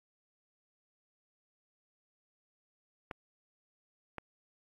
clicks, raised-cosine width 0.5 ms, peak -24 dBFS, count 2, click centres 3.112 / 4.183 s, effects AAC 32 kbps

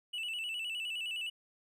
triangle tone with vibrato, 2794 Hz, F7, in tune, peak -34 dBFS, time 0.13-1.3 s, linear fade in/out 10 ms, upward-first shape square, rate 9.7 Hz, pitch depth 84 cents each way, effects none

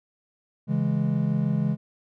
triangle chord, C# minor, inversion none, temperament equal, 138.59 / 164.81 / 207.7 Hz, C#3 / E3 / G#3, 0 / 0 / 0 cents, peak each -24 dBFS, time 0.67-1.77 s, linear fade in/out 50 ms, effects none

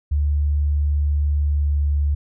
sine tone with pitch glide, 73.1 to 72.47 Hz, D2 to D2, -7 to -22 cents, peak -16 dBFS, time 0.11-2.15 s, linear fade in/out 10 ms, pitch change -15 cents, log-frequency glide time 1.45-1.8 s, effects none

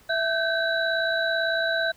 sine tone cluster, 661 / 1539 / 1597 / 3931 Hz, E5 / G6 / G6 / B7, +5 / -32 / +32 / -9 cents, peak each -26 / -25 / -33 / -31 dBFS, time 0.09-1.92 s, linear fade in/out 10 ms, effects pink hiss -56 dBFS RMS until 1.96 s

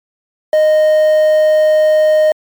triangle tone with quantisation, 618 Hz, D#5, 12 cents flat, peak -5 dBFS, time 0.53-2.32 s, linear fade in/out 2 ms, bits 5, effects MP3 96 kbps

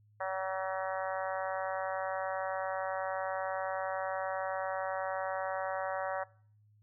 harmonic tone, 189.5 Hz, F#3, 42 cents sharp, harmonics 3 / 4 / 5 / 6 / 7 / 8 / 9 / 10, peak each -37 / -39 / -41 / -43 / -44 / -45 / -46 / -47 dBFS, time 0.2-6.24 s, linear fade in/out 10 ms, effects noise-tail reverb RT60 0.5 s tail -21 dB re dry + added 105 Hz sine -62 dBFS peak until 6.82 s

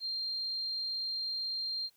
sine tone, 4186 Hz, C8, in tune, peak -33 dBFS, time 0-1.9 s, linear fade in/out 50 ms, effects white hiss -69 dBFS RMS until 1.96 s

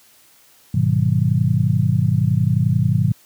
sine chord, G# minor seventh, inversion none, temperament just, 103.83 / 124.59 / 155.74 / 186.89 Hz, G#2 / B2 / D#3 / F#3, 0 / +16 / +2 / +18 cents, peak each -19 / -18 / -19 / -23 dBFS, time 0.74-3.12 s, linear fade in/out 5 ms, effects white hiss -52 dBFS RMS until 3.25 s + high-pass 60 Hz 12 dB/octave

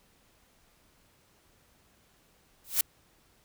blue noise with exponential growth, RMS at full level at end -20 dBFS, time 2.64-2.81 s, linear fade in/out 5 ms, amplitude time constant 36 ms, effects pink hiss -65 dBFS RMS until 3.44 s

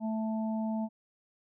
harmonic tone, 220 Hz, A3, in tune, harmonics 1 / 3 / 4, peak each -30 / -40 / -42 dBFS, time 0-0.89 s, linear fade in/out 50 ms, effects none

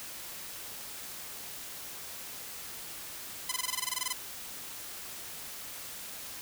5% pulse tone bursts, 1015 Hz, B5, 47 cents sharp, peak -17 dBFS, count 14, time 3.49-4.128 s, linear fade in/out 5 ms, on 27 ms, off 20 ms, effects white hiss -43 dBFS RMS until 6.41 s

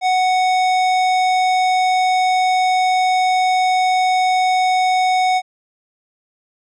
triangle tone with hard clipping, 741 Hz, F#5, 2 cents sharp, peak -15 dBFS, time 0.01-5.42 s, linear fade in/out 50 ms, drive 18 dB, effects resampled to 32000 Hz

